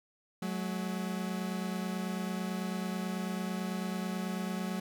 40% pulse tone pair together, 184.6 / 213.7 Hz, F#3 / G#3, -4 / +50 cents, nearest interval minor third, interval 254 cents, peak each -34 / -37 dBFS, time 0.42-4.8 s, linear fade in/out 5 ms, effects none

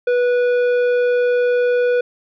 sine tone with tanh clipping, 490 Hz, B4, 14 cents flat, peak -15 dBFS, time 0.07-2.01 s, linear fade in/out 5 ms, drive 10 dB, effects none

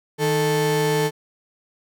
35% pulse tone pair together, 155.56 / 440 Hz, D#3 / A4, 0 / 0 cents, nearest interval octave + tritone, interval 1800 cents, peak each -21 / -18 dBFS, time 0.18-1.11 s, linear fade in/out 50 ms, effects none

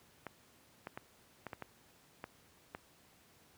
clicks, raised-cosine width 0.5 ms, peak -27 dBFS, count 8, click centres 0.267 / 0.871 / 0.975 / 1.467 / 1.532 / 1.623 / 2.241 / 2.749 s, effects pink hiss -65 dBFS RMS until 3.57 s + high-pass 80 Hz 12 dB/octave

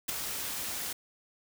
white noise with ADSR envelope, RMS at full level -29 dBFS, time 0.08-0.93 s, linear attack 13 ms, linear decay 9 ms, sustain -7 dB, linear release 5 ms, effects none

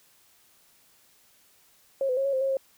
sine tone with pitch steps, 543 / 506 / 542 / 553 / 524 / 541 / 536 Hz, C#5 / B4 / C#5 / C#5 / C5 / C#5 / C5, -36 / +42 / -39 / -4 / +2 / -42 / +42 cents, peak -23 dBFS, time 2.01-2.57 s, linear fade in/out 2 ms, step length 80 ms, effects white hiss -61 dBFS RMS until 2.77 s

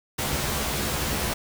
pink noise with comb filter, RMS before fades -27 dBFS, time 0.18-1.34 s, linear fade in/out 10 ms, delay 14 ms, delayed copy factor +0.8, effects none

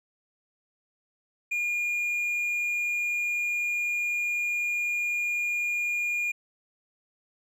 triangle tone, 2424 Hz, D#7, 46 cents flat, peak -24 dBFS, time 1.51-6.32 s, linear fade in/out 10 ms, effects none

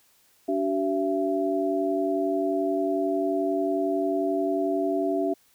sine tone cluster, 288.5 / 379.7 / 671 Hz, D4 / F#4 / E5, -31 / +45 / +31 cents, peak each -27 dBFS, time 0.48-5.34 s, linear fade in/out 10 ms, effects white hiss -62 dBFS RMS until 5.54 s

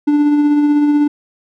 triangle tone with tremolo, 293.7 Hz, D4, in tune, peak -6 dBFS, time 0.07-1.08 s, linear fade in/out 10 ms, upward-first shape sine, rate 16 Hz, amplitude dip 30%, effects none

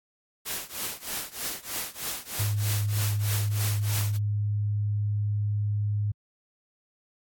white noise with tremolo, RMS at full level -30 dBFS, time 0.45-4.18 s, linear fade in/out 20 ms, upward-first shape triangle, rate 3.2 Hz, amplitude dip 95%
sine tone, 103.83 Hz, G#2, in tune, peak -24 dBFS, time 2.39-6.12 s, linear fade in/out 10 ms
effects AAC 64 kbps

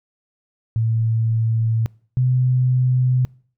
sine tone pair in turn, 112.9 / 126.94 Hz, A2 / B2, +45 / +48 cents, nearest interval major second, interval 203 cents, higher second, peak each -16 / -14 dBFS, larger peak second, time 0.76-1.86 / 2.17-3.25 s, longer first, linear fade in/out 0 ms, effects noise-tail reverb RT60 0.5 s tail -25 dB re dry

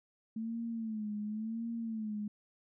sine tone with vibrato, 220 Hz, A3, in tune, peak -35 dBFS, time 0.36-2.28 s, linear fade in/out 5 ms, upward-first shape sine, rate 0.93 Hz, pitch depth 90 cents each way, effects none

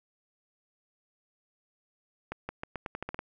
accelerating click train, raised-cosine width 0.5 ms, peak -20 dBFS, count 10, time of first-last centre 2.32-3.191 s, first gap 170 ms, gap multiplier 0.85, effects none

